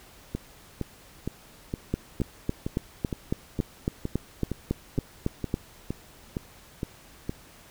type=two click trains; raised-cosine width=3 ms; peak=-16 / -12 dBFS; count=16 / 14; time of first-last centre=0.35-7.294 / 1.94-5.541 s; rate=2.16 / 3.61 Hz; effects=pink hiss -52 dBFS RMS until 7.7 s